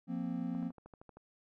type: chord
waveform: triangle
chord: F suspended fourth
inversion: none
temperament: equal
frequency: 174.61 / 233.1 / 261.6 Hz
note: F3 / Bb3 / C4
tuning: 0 / 0 / 0 cents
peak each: -37 dBFS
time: 0.07-0.72 s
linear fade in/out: 50 ms
type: click train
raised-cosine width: 1 ms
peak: -39 dBFS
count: 9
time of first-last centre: 0.55-1.17 s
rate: 12.9 Hz
effects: none